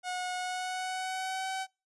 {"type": "tone with pitch glide", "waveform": "sawtooth", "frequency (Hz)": [728, 761.5], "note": ["F#5", "F#5"], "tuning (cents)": [-28, 50], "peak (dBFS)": -29, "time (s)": [0.03, 1.67], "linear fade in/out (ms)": 50, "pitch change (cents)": 78, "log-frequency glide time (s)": [0.35, 1.48], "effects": ["noise-tail reverb RT60 0.3 s tail -26 dB re dry", "resampled to 24000 Hz"]}